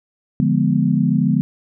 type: chord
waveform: sine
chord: D diminished seventh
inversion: none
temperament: equal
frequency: 146.83 / 174.61 / 207.7 / 246.9 Hz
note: D3 / F3 / Ab3 / Cb4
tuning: 0 / 0 / 0 / 0 cents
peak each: -19 dBFS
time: 0.4-1.41 s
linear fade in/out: 0 ms
effects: none